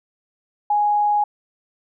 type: tone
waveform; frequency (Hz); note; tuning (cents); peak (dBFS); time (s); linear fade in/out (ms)
sine; 830.6; G#5; 0; -15; 0.7-1.24; 5
effects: none